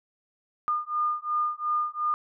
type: beating tone pair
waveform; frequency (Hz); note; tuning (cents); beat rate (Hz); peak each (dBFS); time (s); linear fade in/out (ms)
sine; 1213 / 1215.8; D#6 / D#6; -44 / -40; 2.8; -28 / -28; 0.68-2.14; 0
effects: none